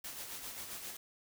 white noise with tremolo, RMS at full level -43 dBFS, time 0.04-0.97 s, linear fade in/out 5 ms, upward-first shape sine, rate 7.5 Hz, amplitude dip 45%, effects none

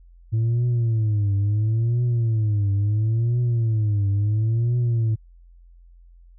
sine tone with vibrato, 110 Hz, A2, in tune, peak -15 dBFS, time 0.32-5.16 s, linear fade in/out 20 ms, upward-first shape triangle, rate 0.73 Hz, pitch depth 190 cents each way, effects tanh soft clip ceiling -17 dBFS + added 43 Hz sine -46 dBFS peak until 6.38 s

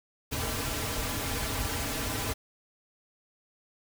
pink noise with comb filter, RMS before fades -32 dBFS, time 0.31-2.34 s, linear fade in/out 20 ms, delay 5.5 ms, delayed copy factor -0.85, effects none

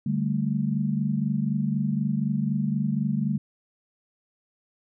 sine chord, D suspended fourth, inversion none, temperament equal, 146.83 / 196 / 220 Hz, D3 / G3 / A3, 0 / 0 / 0 cents, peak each -27 dBFS, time 0.06-3.38 s, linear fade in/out 5 ms, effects none

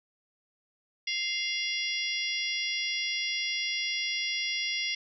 harmonic tone with a mistuned harmonic, 698 Hz, F5, 1 cent flat, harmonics 3 / 4 / 5 / 6 / 7 / 8, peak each -33 / -36 / -35 / -45 / -36 / -38 dBFS, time 1.07-4.95 s, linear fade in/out 5 ms, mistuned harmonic 5, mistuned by -57 cents, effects none

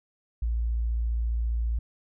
sine tone, 57.4 Hz, A#1, 26 cents flat, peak -24 dBFS, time 0.42-1.79 s, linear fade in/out 5 ms, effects none

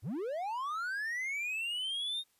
triangle linear sweep, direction up, 76 to 3720 Hz, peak -32 dBFS, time 0.02-2.24 s, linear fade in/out 50 ms, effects white hiss -72 dBFS RMS until 2.39 s + resampled to 32000 Hz

